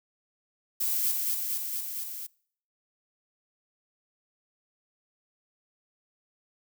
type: noise with echo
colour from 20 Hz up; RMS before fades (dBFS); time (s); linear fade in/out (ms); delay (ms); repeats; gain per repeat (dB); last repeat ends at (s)
violet; -28; 0.8-1.12; 10; 230; 5; -2; 2.27
effects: noise-tail reverb RT60 0.6 s tail -25 dB re dry